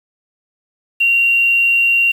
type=tone with quantisation; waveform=sine; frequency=2759 Hz; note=F7; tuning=22 cents flat; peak=-10 dBFS; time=1-2.12 s; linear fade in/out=10 ms; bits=6; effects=none